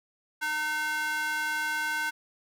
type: tone with high-pass filter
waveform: square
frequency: 305.2 Hz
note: D#4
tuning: 33 cents flat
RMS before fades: -30 dBFS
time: 0.41-2.11 s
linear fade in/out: 20 ms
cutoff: 1300 Hz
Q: 6.6
effects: none